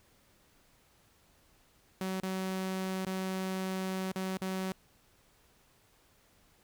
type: tone with dropouts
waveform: sawtooth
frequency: 188.5 Hz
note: F#3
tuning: 32 cents sharp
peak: -29 dBFS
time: 2.01-4.72 s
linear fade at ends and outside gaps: 2 ms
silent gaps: 2.201-2.231 / 3.051-3.067 / 4.119-4.159 / 4.373-4.416 s
effects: pink hiss -66 dBFS RMS until 6.63 s